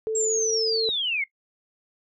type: tone with pitch glide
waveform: sine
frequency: 440 to 445.6 Hz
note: A4 to A4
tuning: 0 to +22 cents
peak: -23 dBFS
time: 0.07-0.89 s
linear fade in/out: 0 ms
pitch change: +22 cents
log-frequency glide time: 0.29-0.53 s
type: linear sweep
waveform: sine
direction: down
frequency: 7630 to 2093 Hz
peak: -23 dBFS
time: 0.15-1.24 s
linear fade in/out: 5 ms
effects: noise-tail reverb RT60 0.1 s tail -19 dB re dry